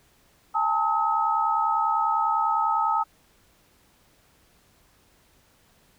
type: tone cluster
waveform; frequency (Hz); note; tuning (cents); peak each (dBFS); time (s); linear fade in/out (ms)
sine; 822 / 892 / 1277; G#5 / A5 / D#6; -18 / +23 / +45; -28 / -24 / -24; 0.54-3.04; 20
effects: pink hiss -61 dBFS RMS until 5.98 s